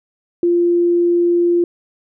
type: tone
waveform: sine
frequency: 346.7 Hz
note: F4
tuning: 13 cents flat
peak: -11 dBFS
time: 0.43-1.64 s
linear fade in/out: 2 ms
effects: none